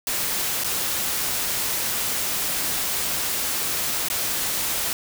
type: noise with dropouts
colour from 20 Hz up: white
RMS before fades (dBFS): -25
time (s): 0.07-4.93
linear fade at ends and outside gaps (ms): 1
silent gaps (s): 0.637-0.644 / 4.085-4.1
effects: none